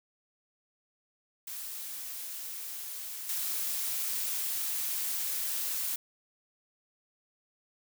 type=noise with level steps; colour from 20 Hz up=blue; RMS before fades=-40 / -33 dBFS; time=1.47-5.96 s; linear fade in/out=5 ms; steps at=3.29 s; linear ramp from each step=2 ms; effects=none